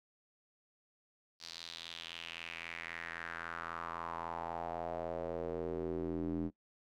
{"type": "tone with band-pass filter sweep", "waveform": "square", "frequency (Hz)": 41.89, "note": "E1", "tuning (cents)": 29, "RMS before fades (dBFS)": -41, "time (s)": [1.39, 6.51], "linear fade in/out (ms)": 50, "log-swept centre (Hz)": [4700, 270], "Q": 3.6, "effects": ["noise-tail reverb RT60 0.1 s tail -21 dB re dry"]}